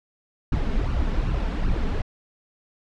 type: noise with flanger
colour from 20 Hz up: brown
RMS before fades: -23 dBFS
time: 0.52-2.02 s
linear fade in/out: 5 ms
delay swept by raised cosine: 0.7 to 4.6 ms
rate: 2.6 Hz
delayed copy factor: +0.65
effects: low-pass 4000 Hz 12 dB/octave